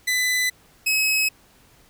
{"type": "tone pair in turn", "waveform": "sawtooth", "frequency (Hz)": [2002, 2561], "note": ["B6", "D#7"], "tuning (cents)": [23, 49], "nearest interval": "major third", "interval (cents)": 426, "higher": "second", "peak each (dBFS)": [-16, -15], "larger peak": "second", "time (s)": [[0.07, 0.5], [0.86, 1.29]], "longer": "neither", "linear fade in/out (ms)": 10, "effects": ["pink hiss -55 dBFS RMS until 1.89 s"]}